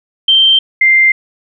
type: tone pair in turn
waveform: sine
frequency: 3136 / 2093 Hz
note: G7 / C7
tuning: 0 / 0 cents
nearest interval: perfect fifth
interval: 700 cents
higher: first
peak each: -5 dBFS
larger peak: neither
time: 0.28-0.59 / 0.81-1.12 s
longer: neither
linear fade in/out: 5 ms
effects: none